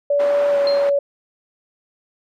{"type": "tone with pitch glide", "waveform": "sine", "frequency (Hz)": [574, 565.4], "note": ["D5", "C#5"], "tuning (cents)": [-40, 34], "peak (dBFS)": -14, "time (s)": [0.1, 0.99], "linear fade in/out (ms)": 5, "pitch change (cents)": -26, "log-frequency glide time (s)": [0.51, 0.58]}
{"type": "band-pass noise", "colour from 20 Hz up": "white", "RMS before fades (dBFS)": -31, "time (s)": [0.19, 0.9], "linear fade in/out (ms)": 10, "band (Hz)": [380, 1100], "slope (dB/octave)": 12}
{"type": "tone with exponential decay", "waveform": "sine", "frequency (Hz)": 4186, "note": "C8", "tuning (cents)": 0, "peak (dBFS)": -21, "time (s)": [0.67, 0.92], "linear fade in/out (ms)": 2, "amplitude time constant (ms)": 53}
{"effects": []}